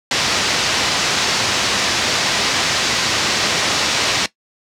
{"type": "low-pass noise", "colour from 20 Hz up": "white", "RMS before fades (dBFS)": -18, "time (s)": [0.11, 4.26], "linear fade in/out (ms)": 2, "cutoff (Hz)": 5800, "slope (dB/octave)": 24, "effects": ["noise-tail reverb RT60 0.1 s tail -17 dB re dry", "high-pass 80 Hz 12 dB/octave"]}